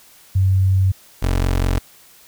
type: tone pair in turn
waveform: sine / 25% pulse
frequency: 95 / 45.15 Hz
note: F#2 / F#1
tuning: +46 / -42 cents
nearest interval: octave + minor second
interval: 1288 cents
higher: first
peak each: -12 dBFS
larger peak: neither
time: 0.35-0.92 / 1.22-1.79 s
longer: neither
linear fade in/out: 10 ms
effects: white hiss -48 dBFS RMS until 2.27 s